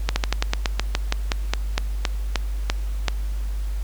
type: slowing click train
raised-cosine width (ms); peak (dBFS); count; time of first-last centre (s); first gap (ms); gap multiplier
0.2; -3; 17; 0.09-3.083; 70; 1.12
effects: added 50 Hz sine -23 dBFS peak until 3.83 s + pink hiss -46 dBFS RMS until 3.83 s